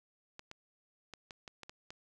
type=clicks; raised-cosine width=0.2 ms; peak=-29 dBFS; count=8; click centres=0.394 / 0.514 / 1.137 / 1.308 / 1.478 / 1.633 / 1.695 / 1.905 s; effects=none